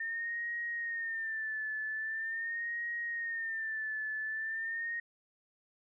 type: tone with vibrato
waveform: sine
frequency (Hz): 1809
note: A6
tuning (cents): +48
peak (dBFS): -34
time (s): 0-5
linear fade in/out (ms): 5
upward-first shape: sine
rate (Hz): 0.43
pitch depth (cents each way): 70
effects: none